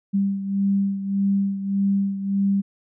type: beating tone pair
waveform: sine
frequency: 197.1 / 198.8 Hz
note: G3 / G3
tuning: +10 / +25 cents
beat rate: 1.7 Hz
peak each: -20 / -26 dBFS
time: 0.13-2.62 s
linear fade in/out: 20 ms
effects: none